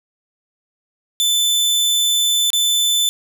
sawtooth tone with dropouts, 3520 Hz, A7, in tune, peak -11 dBFS, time 1.2-3.09 s, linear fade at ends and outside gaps 0 ms, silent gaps 2.503-2.532 s, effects none

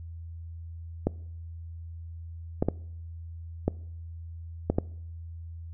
clicks, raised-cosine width 2 ms, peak -10 dBFS, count 6, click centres 1.07 / 2.625 / 2.686 / 3.68 / 4.7 / 4.785 s, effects noise-tail reverb RT60 0.7 s tail -23 dB re dry + added 83 Hz sine -38 dBFS peak until 5.73 s

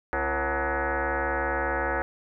sine tone with frequency modulation, 470.1 Hz, A#4, 15 cents sharp, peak -24 dBFS, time 0.13-2.02 s, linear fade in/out 0 ms, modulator 203 Hz, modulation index 6.6, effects none

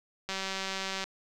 click train, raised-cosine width 0.2 ms, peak -17 dBFS, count 145, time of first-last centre 0.29-1.04 s, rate 192 Hz, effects none

